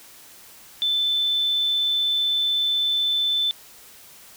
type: tone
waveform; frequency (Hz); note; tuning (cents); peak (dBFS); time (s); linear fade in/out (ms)
sine; 3524; A7; +2; -19; 0.82-3.51; 0
effects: white hiss -47 dBFS RMS until 4.36 s